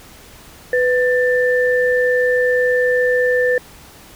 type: tone pair together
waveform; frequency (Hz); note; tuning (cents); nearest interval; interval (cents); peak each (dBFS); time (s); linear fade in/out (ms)
sine; 498.1 / 1776.1; B4 / A6; +15 / +16; octave + minor seventh; 2201; -14 / -18; 0.73-3.58; 2
effects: pink hiss -42 dBFS RMS until 4.15 s